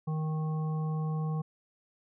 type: harmonic tone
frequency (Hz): 156.2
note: D#3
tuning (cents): +7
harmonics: 1 / 3 / 5 / 7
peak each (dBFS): -29 / -44 / -45 / -46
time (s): 0.07-1.42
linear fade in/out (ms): 10
effects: none